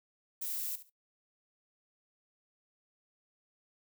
violet noise with echo, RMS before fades -37 dBFS, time 0.41-0.76 s, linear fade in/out 10 ms, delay 70 ms, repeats 2, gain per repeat -14 dB, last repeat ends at 0.9 s, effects noise-tail reverb RT60 0.1 s tail -18 dB re dry

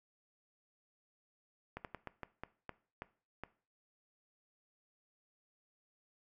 slowing click train, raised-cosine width 0.5 ms, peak -27 dBFS, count 9, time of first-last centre 1.77-3.436 s, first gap 78 ms, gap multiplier 1.27, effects noise-tail reverb RT60 0.4 s tail -18 dB re dry

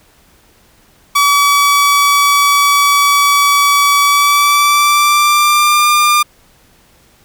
sawtooth tone with pitch glide, 1142 to 1198.8 Hz, D6 to D6, -49 to +35 cents, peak -4 dBFS, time 1.15-6.23 s, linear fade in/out 10 ms, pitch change +84 cents, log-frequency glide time 4.03-5.86 s, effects pink hiss -49 dBFS RMS until 7.24 s

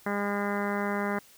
harmonic tone, 202.9 Hz, G#3, 40 cents flat, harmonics 1 / 2 / 3 / 4 / 5 / 6 / 7 / 8 / 9 / 10, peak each -31 / -34 / -36 / -37 / -38 / -39 / -39 / -40 / -41 / -41 dBFS, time 0.06-1.19 s, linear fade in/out 5 ms, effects white hiss -56 dBFS RMS until 1.37 s

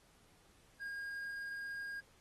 triangle tone, 1624 Hz, G#6, 39 cents flat, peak -39 dBFS, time 0.8-2.01 s, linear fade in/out 20 ms, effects pink hiss -68 dBFS RMS until 2.2 s + AAC 32 kbps

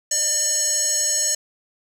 square tone with band-pass filter, 601 Hz, D5, 40 cents sharp, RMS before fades -21 dBFS, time 0.11-1.35 s, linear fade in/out 5 ms, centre 7100 Hz, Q 9, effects 7-bit

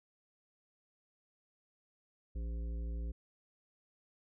harmonic tone, 57 Hz, A#1, 38 cents flat, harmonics 1 / 3 / 5 / 7 / 9, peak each -36 / -51 / -55 / -58 / -60 dBFS, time 2.35-3.12 s, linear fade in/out 10 ms, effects none

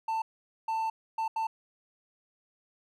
triangle tone bursts at uneven times, 891 Hz, A5, 22 cents sharp, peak -26 dBFS, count 4, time 0.08-0.22 / 0.68-0.9 / 1.18-1.28 / 1.36-1.47 s, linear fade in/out 5 ms, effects none

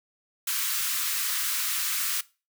white high-pass noise, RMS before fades -28 dBFS, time 0.47-2.21 s, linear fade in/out 5 ms, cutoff 1100 Hz, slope 48 dB/octave, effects noise-tail reverb RT60 0.3 s tail -20 dB re dry

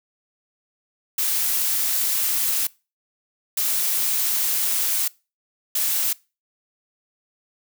blue noise bursts at uneven times, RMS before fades -22 dBFS, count 3, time 1.18-2.67 / 3.57-5.08 / 5.75-6.13 s, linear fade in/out 5 ms, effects noise-tail reverb RT60 0.3 s tail -23 dB re dry

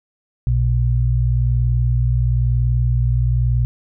sine tone pair together, 60.08 / 121.1 Hz, B1 / B2, -47 / -34 cents, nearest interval octave, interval 1213 cents, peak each -17 / -16 dBFS, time 0.47-3.65 s, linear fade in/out 0 ms, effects none

